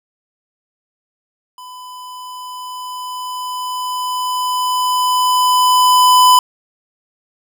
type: tone with level ramp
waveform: square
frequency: 1003 Hz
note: B5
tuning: 26 cents sharp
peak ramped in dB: -33 to -6 dBFS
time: 1.58-6.39 s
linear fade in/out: 2 ms
effects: none